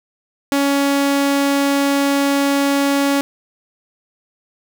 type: tone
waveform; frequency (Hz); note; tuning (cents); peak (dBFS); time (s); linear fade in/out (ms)
sawtooth; 280; C#4; +18; -10; 0.52-3.21; 0
effects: none